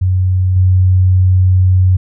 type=tone with level steps; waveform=sine; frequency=92.5 Hz; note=F#2; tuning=in tune; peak=-9 / -6 dBFS; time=0.01-1.97 s; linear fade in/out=10 ms; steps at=0.56 s; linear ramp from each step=5 ms; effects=none